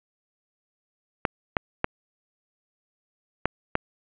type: clicks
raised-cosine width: 0.5 ms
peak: -6 dBFS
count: 5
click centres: 1.252 / 1.568 / 1.844 / 3.456 / 3.754 s
effects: resampled to 8000 Hz + 7-bit